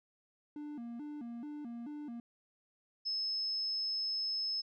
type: tone with vibrato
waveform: triangle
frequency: 264.1 Hz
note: C4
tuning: 16 cents sharp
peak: -39 dBFS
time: 0.56-2.2 s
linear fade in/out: 2 ms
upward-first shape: square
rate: 2.3 Hz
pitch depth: 200 cents each way
type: tone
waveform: sine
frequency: 5200 Hz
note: E8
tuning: 24 cents flat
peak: -33 dBFS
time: 3.05-4.62 s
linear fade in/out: 20 ms
effects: none